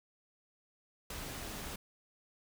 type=noise with ADSR envelope; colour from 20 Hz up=pink; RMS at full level=-39 dBFS; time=1.1-1.76 s; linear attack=5 ms; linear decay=7 ms; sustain=-4 dB; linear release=6 ms; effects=none